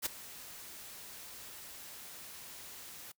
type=noise with ADSR envelope; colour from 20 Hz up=white; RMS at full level=-32 dBFS; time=0.02-3.12 s; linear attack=39 ms; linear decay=12 ms; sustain=-17 dB; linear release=7 ms; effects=noise-tail reverb RT60 0.1 s tail -23 dB re dry